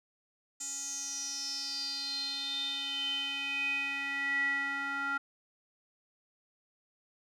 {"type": "tone with band-pass filter sweep", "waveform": "square", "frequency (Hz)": 278.1, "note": "C#4", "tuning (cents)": 6, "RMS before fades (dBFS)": -35, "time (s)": [0.6, 5.18], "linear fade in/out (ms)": 10, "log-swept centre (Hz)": [7200, 1500], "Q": 9.5, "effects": []}